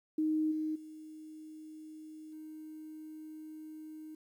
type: tone with level steps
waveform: sine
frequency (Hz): 311.1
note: D#4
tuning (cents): 0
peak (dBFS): -28 / -32 / -46 / -44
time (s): 0.18-4.15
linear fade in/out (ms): 5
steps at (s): 0.51 / 0.75 / 2.32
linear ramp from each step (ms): 10
effects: 11-bit

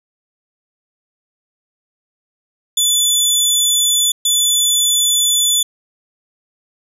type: tone bursts at uneven times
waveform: 20% pulse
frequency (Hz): 3475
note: A7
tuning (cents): -22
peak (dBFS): -6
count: 2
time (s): 2.77-4.12 / 4.25-5.63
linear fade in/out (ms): 5
effects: none

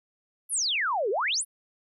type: exponential two-way sweep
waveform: sine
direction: down then up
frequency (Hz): 11840 to 370 to 11840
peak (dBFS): -24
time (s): 0.49-1.45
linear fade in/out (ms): 50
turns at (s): 1.1
effects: none

